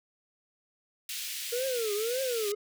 pink high-pass noise, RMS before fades -37 dBFS, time 1.09-2.52 s, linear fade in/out 2 ms, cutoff 2400 Hz, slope 24 dB/octave
triangle tone with vibrato, 466.2 Hz, A#4, in tune, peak -27 dBFS, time 1.52-2.55 s, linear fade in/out 10 ms, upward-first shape triangle, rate 1.8 Hz, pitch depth 260 cents each way
effects none

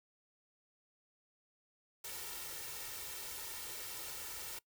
white noise with comb filter, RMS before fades -45 dBFS, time 2.04-4.59 s, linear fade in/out 5 ms, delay 2.2 ms, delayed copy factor +0.6, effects noise-tail reverb RT60 0.1 s tail -21 dB re dry

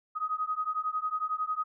sine beating tone pair, 1250 / 1261 Hz, D#6 / D#6, +8 / +23 cents, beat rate 11 Hz, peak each -32 / -32 dBFS, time 0.15-1.64 s, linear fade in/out 20 ms, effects none

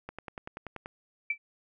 click train, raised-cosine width 0.5 ms, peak -24 dBFS, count 9, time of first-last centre 0.09-0.859 s, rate 10.4 Hz
sine tone with exponential decay, 2323 Hz, D7, 20 cents flat, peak -23 dBFS, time 1.3-1.38 s, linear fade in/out 5 ms, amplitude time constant 17 ms
effects none

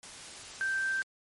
sine tone in noise, 1565 Hz, G6, 3 cents flat, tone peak -28 dBFS, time 0.61-1.02 s, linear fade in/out 0 ms, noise white, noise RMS -45 dBFS, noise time 0.03-1.03 s, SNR +14 dB, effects low-pass 10000 Hz 12 dB/octave + MP3 48 kbps

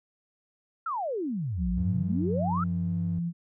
sine exponential two-way sweep, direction down then up, 1396.9 to 51.6 to 1396.9 Hz, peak -28 dBFS, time 0.86-2.64 s, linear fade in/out 5 ms, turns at 1.71 s
sine tone with pitch glide, 180 to 170.59 Hz, F#3 to F3, -47 to -40 cents, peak -27 dBFS, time 1.57-3.33 s, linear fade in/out 50 ms, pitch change -93 cents, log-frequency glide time 2.2-3 s
triangle tone with vibrato, 95.3 Hz, G2, 48 cents flat, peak -30 dBFS, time 1.77-3.19 s, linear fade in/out 5 ms, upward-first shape sine, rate 1.8 Hz, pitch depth 44 cents each way
effects none

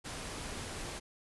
pink low-pass noise, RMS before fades -42 dBFS, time 0.04-1 s, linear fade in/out 20 ms, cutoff 11000 Hz, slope 96 dB/octave, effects none

